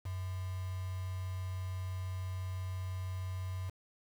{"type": "tone with quantisation", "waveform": "sine", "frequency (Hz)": 92.6, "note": "F#2", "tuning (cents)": 2, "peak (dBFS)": -36, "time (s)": [0.05, 3.7], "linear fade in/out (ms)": 10, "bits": 8, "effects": []}